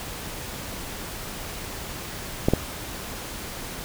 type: clicks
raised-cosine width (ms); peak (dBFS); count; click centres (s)
2; -4; 2; 2.485 / 2.536
effects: pink hiss -35 dBFS RMS until 3.84 s